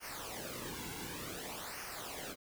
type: noise with flanger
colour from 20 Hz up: pink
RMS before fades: -44 dBFS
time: 0-2.36 s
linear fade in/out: 50 ms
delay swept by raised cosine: 0.26 to 1.66 ms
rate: 0.55 Hz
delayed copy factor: -0.75
effects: none